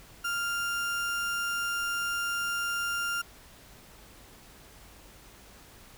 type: tone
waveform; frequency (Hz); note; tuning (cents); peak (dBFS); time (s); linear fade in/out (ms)
35% pulse; 1396.9; F6; 0; -27; 0.24-3.22; 10
effects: added 50 Hz sine -60 dBFS peak until 5.97 s + pink hiss -53 dBFS RMS until 5.97 s